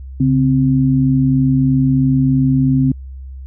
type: tone pair together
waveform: sine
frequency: 138.58 / 261.6 Hz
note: C#3 / C4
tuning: 0 / 0 cents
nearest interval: major seventh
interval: 1100 cents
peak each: -13 dBFS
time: 0.2-2.92 s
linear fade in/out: 5 ms
effects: added 66 Hz sine -28 dBFS peak until 3.46 s